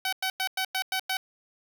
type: tone bursts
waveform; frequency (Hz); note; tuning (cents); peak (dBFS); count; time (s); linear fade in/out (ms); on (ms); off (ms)
10% pulse; 758; F#5; +42; -18; 7; 0.05-1.17; 2; 76; 98
effects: none